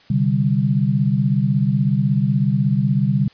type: chord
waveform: sine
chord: C suspended second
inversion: none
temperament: just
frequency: 130.81 / 147.16 / 196.22 Hz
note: C3 / D3 / G3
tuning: 0 / +4 / +2 cents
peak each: -19 dBFS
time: 0.1-3.28 s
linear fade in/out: 5 ms
effects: white hiss -51 dBFS RMS until 3.33 s + resampled to 11025 Hz